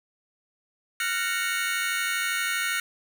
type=chord; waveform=sawtooth; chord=Gb major seventh; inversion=third; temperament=just; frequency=1387.5 / 1480 / 1850 / 2220 Hz; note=F6 / Gb6 / Bb6 / Db7; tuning=-12 / 0 / -14 / +2 cents; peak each=-27 dBFS; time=1-2.8 s; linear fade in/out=2 ms; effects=none